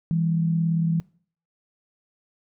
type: tone pair together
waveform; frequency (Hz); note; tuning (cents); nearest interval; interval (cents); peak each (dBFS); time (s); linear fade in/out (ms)
sine; 164.81 / 202.6; E3 / G#3; 0 / -43; major third; 357; -20 / -31; 0.11-1; 0
effects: noise-tail reverb RT60 0.5 s tail -23 dB re dry